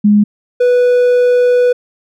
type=tone pair in turn; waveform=sine / triangle; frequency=207.7 / 492.6 Hz; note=G#3 / B4; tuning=0 / -5 cents; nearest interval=octave + minor third; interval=1495 cents; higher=second; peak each=-5 dBFS; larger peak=neither; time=0.04-0.24 / 0.6-1.73 s; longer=second; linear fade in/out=10 ms; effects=none